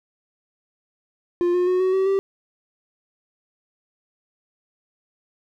triangle tone with pitch steps, 350.5 / 358.1 / 365.8 / 373.7 / 381.8 / 390 Hz, F4 / F4 / F#4 / F#4 / G4 / G4, +6 / +43 / -20 / +17 / -46 / -9 cents, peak -15 dBFS, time 1.41-2.19 s, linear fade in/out 0 ms, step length 130 ms, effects none

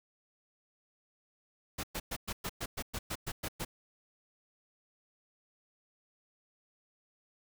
pink noise bursts, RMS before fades -37 dBFS, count 12, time 1.78-3.65 s, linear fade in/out 10 ms, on 55 ms, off 110 ms, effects none

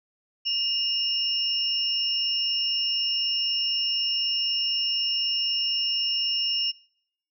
sine tone pair together, 2841 / 5372 Hz, F7 / E8, +29 / +32 cents, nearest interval major seventh, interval 1103 cents, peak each -26 dBFS, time 0.45-6.72 s, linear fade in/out 20 ms, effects noise-tail reverb RT60 0.7 s tail -25 dB re dry

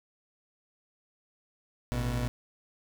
30% pulse tone pair together, 55.1 / 122 Hz, A1 / B2, +3 / -21 cents, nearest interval octave + major second, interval 1376 cents, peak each -30 / -28 dBFS, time 1.92-2.28 s, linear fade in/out 0 ms, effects none

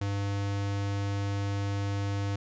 square tone, 100 Hz, G2, 35 cents sharp, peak -29 dBFS, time 0.01-2.36 s, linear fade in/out 5 ms, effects resampled to 16000 Hz

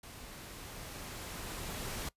pink noise with level ramp, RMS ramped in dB -50 to -39 dBFS, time 0.03-2.09 s, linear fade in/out 5 ms, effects noise-tail reverb RT60 0.1 s tail -21 dB re dry + resampled to 32000 Hz

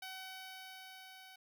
10% pulse tone with level ramp, 756 Hz, F#5, 37 cents sharp, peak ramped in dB -36 to -46 dBFS, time 0.02-1.36 s, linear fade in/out 5 ms, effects none

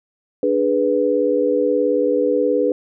sine chord, G# diminished, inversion second, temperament equal, 293.7 / 415.3 / 493.9 Hz, D4 / G#4 / B4, 0 / 0 / 0 cents, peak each -21 / -20 / -17 dBFS, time 0.43-2.72 s, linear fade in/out 2 ms, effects none

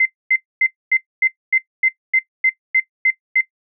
sine tone bursts, 2070 Hz, C7, 19 cents flat, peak -11 dBFS, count 12, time 0-3.41 s, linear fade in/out 5 ms, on 55 ms, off 250 ms, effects noise-tail reverb RT60 0.1 s tail -17 dB re dry

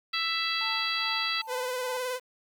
harmonic tone, 662 Hz, E5, 7 cents sharp, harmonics 2 / 3 / 4 / 5 / 6 / 7, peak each -34 / -34 / -34 / -34 / -34 / -34 dBFS, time 0.13-1.42 s, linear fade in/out 10 ms
sine tone with tremolo, 886 Hz, A5, 12 cents sharp, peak -36 dBFS, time 0.61-1.97 s, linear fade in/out 0 ms, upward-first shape sine, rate 2.4 Hz, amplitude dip 90%
sawtooth tone with vibrato, 504 Hz, B4, 35 cents sharp, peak -26 dBFS, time 1.47-2.2 s, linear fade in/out 50 ms, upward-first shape sine, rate 19 Hz, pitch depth 35 cents each way
effects 9-bit

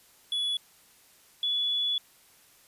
triangle / sine tone pair in turn, 3405 / 3418 Hz, G#7 / G#7, +42 / +49 cents, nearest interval unison, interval 7 cents, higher second, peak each -25 dBFS, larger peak neither, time 0.32-0.57 / 1.43-1.98 s, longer second, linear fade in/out 2 ms, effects white hiss -59 dBFS RMS until 2.67 s + resampled to 32000 Hz

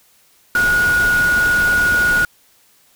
sine tone in noise, 1449 Hz, F#6, 37 cents flat, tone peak -12 dBFS, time 0.55-2.25 s, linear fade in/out 2 ms, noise pink, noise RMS -25 dBFS, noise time 0.55-2.25 s, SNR +10 dB, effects white hiss -54 dBFS RMS until 2.95 s

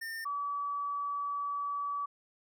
square / sine tone pair in turn, 1811 / 1145.8 Hz, A6 / D6, +49 / -43 cents, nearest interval minor sixth, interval 792 cents, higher first, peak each -38 / -32 dBFS, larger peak second, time 0.01-0.25 / 0.25-2.06 s, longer second, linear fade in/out 10 ms, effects none

